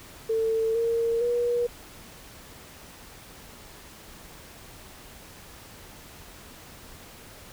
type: tone with pitch steps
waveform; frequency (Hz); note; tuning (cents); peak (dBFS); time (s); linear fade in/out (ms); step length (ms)
sine; 447.5 / 461.6 / 480.1; A4 / A#4 / B4; +29 / -17 / -49; -22; 0.29-1.67; 10; 460
effects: pink hiss -47 dBFS RMS until 7.52 s